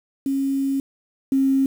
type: tone pair in turn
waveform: sine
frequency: 272.8 / 269.5 Hz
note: C#4 / C#4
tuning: -28 / -49 cents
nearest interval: unison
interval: 21 cents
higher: first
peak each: -19 / -15 dBFS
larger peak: second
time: 0.26-0.8 / 1.32-1.66 s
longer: first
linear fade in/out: 2 ms
effects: 7-bit